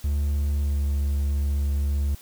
triangle tone with pitch glide, 72.2 to 71 Hz, D2 to C#2, -29 to +42 cents, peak -19 dBFS, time 0.04-2.15 s, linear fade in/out 5 ms, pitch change -29 cents, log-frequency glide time 0.58-0.83 s, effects white hiss -49 dBFS RMS until 2.21 s

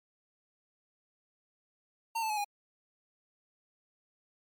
square tone with pitch steps, 911 / 879.5 / 849 / 819.6 Hz, A#5 / A5 / G#5 / G#5, -40 / -1 / +38 / -23 cents, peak -31 dBFS, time 2.15-2.446 s, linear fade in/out 10 ms, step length 74 ms, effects MP3 96 kbps

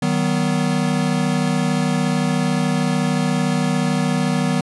square chord, B major, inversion first, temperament equal with one note detuned, 155.56 / 189.21 / 246.9 Hz, D#3 / F#3 / B3, 0 / +39 / 0 cents, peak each -22 dBFS, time 0.02-4.61 s, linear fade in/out 5 ms, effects resampled to 24000 Hz

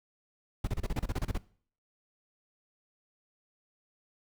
brown noise bursts, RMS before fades -30 dBFS, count 12, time 0.64-1.378 s, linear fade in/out 5 ms, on 34 ms, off 30 ms, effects noise-tail reverb RT60 0.5 s tail -20 dB re dry

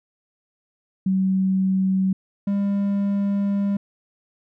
sine / triangle tone pair in turn, 189.8 / 200.2 Hz, F#3 / G3, +44 / +37 cents, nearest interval minor second, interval 93 cents, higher second, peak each -17 dBFS, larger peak neither, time 1.06-2.13 / 2.47-3.77 s, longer second, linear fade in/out 5 ms, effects none

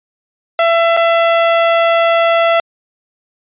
sawtooth tone with dropouts, 670 Hz, E5, 28 cents sharp, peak -5 dBFS, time 0.59-2.6 s, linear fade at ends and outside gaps 2 ms, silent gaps 0.967-0.972 s, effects resampled to 8000 Hz

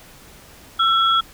sine tone pair together, 1339 / 3335 Hz, E6 / G#7, +27 / +7 cents, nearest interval octave + major third, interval 1580 cents, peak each -15 / -19 dBFS, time 0.79-1.21 s, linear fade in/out 10 ms, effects pink hiss -45 dBFS RMS until 1.33 s

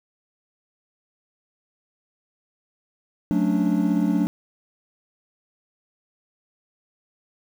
triangle chord, D major seventh, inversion first, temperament equal with one note detuned, 183.61 / 220 / 277.2 / 293.7 Hz, F#3 / A3 / C#4 / D4, -13 / 0 / 0 / 0 cents, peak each -21 / -22 / -26 / -21 dBFS, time 3.31-4.27 s, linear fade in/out 0 ms, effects 8-bit

